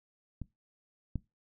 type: clicks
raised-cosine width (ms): 5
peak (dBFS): -26 / -21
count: 2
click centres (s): 0.417 / 1.157
effects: noise-tail reverb RT60 0.2 s tail -20 dB re dry